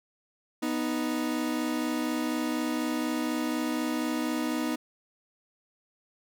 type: tone pair together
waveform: 40% pulse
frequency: 246.4 / 310.5 Hz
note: B3 / D#4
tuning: -4 / -3 cents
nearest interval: major third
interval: 401 cents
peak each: -30 / -29 dBFS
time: 0.62-4.76 s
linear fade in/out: 10 ms
effects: none